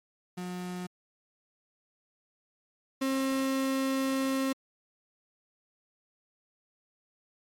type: tone pair in turn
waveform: 35% pulse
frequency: 180 / 267.4 Hz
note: F#3 / C4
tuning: -47 / +38 cents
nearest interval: perfect fifth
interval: 685 cents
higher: second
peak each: -33 / -25 dBFS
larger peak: second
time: 0.37-0.87 / 3.01-4.53 s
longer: second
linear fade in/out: 10 ms
effects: MP3 64 kbps